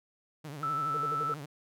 sawtooth tone with vibrato, 146.83 Hz, D3, in tune, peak -36 dBFS, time 0.44-1.46 s, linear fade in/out 10 ms, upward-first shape triangle, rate 12 Hz, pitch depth 150 cents each way
sine tone, 1318.5 Hz, E6, in tune, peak -29 dBFS, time 0.63-1.34 s, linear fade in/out 2 ms
sine tone bursts, 454.2 Hz, A#4, 45 cents flat, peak -35 dBFS, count 5, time 0.94-1.324 s, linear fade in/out 5 ms, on 32 ms, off 56 ms
effects none

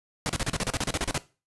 pink noise bursts, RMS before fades -27 dBFS, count 14, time 0.26-1.178 s, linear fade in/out 0 ms, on 34 ms, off 34 ms, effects noise-tail reverb RT60 0.3 s tail -17 dB re dry + resampled to 24000 Hz

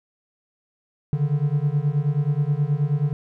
triangle beating tone pair, 141.3 / 150.7 Hz, C#3 / D3, +34 / +45 cents, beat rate 9.4 Hz, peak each -20 / -20 dBFS, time 1.13-3.13 s, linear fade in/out 0 ms, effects none

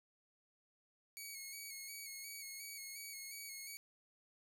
10% pulse tone with vibrato, 2217 Hz, C#7, in tune, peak -38 dBFS, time 1.17-3.77 s, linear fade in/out 0 ms, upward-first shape square, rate 2.8 Hz, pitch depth 35 cents each way, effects none

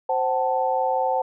sine chord, F# diminished, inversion second, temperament equal with one note detuned, 523.3 / 755.1 / 880 Hz, C5 / F#5 / A5, 0 / +35 / 0 cents, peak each -24 dBFS, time 0.09-1.22 s, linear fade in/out 5 ms, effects none

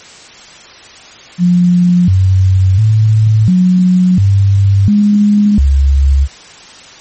sine tone with pitch steps, 177.4 / 94.4 / 108.8 / 182.4 / 98.8 / 206.7 / 68.8 Hz, F3 / F#2 / A2 / F#3 / G2 / G#3 / C#2, +27 / +35 / -19 / -24 / +14 / -8 / -12 cents, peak -5 dBFS, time 1.38-6.28 s, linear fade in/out 50 ms, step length 700 ms, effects white hiss -35 dBFS RMS until 7 s + MP3 32 kbps

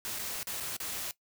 white noise with dropouts, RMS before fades -37 dBFS, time 0.05-1.11 s, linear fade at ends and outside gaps 0 ms, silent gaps 0.188-0.192 / 0.43-0.471 / 0.601-0.606 / 0.766-0.802 s, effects noise-tail reverb RT60 0.1 s tail -18 dB re dry

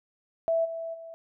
sine tone with level steps, 659.3 Hz, E5, in tune, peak -22 / -32 / -40 dBFS, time 0.48-1.14 s, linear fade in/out 0 ms, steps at 0.64 / 0.93 s, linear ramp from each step 20 ms, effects none

